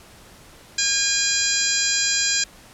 harmonic tone, 812 Hz, G#5, 39 cents flat, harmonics 2 / 3 / 4 / 5 / 6 / 7 / 8 / 9, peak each -27 / -29 / -30 / -27 / -25 / -30 / -29 / -23 dBFS, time 0.78-2.44 s, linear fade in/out 5 ms, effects pink hiss -47 dBFS RMS until 2.73 s + low-pass 12000 Hz 12 dB/octave

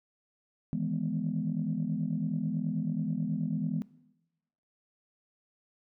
sine chord, E major seventh, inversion third, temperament equal, 155.56 / 164.81 / 207.7 / 246.9 Hz, D#3 / E3 / G#3 / B3, 0 / 0 / 0 / 0 cents, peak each -36 / -33 / -33 / -34 dBFS, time 0.73-3.82 s, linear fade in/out 0 ms, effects noise-tail reverb RT60 0.9 s tail -19 dB re dry + tanh soft clip ceiling -20 dBFS

